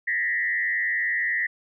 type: tone with frequency modulation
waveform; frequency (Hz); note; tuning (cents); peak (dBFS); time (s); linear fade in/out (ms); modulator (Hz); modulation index
sine; 1904; A#6; +36; -22; 0.07-1.47; 10; 98.9; 1.2
effects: none